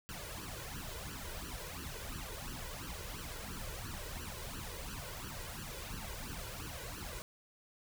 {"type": "noise with flanger", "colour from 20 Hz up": "pink", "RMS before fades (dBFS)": -44, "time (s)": [0.09, 7.22], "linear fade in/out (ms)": 0, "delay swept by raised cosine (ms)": [0.67, 2.07], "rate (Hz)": 2.9, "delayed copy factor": 0.8, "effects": []}